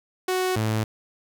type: tone pair in turn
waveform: sawtooth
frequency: 370 / 109.37 Hz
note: F#4 / A2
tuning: 0 / -10 cents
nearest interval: octave + major sixth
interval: 2110 cents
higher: first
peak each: -18 dBFS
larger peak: neither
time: 0.28-0.56 / 0.56-0.84 s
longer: neither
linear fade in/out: 5 ms
effects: none